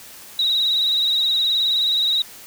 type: tone with vibrato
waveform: sine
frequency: 3835 Hz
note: A#7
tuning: 48 cents sharp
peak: -16 dBFS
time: 0.39-2.22 s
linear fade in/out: 2 ms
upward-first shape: sine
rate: 19 Hz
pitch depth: 53 cents each way
effects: white hiss -41 dBFS RMS until 2.46 s